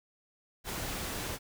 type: noise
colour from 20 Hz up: pink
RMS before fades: -37 dBFS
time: 0.64-1.39 s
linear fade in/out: 50 ms
effects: none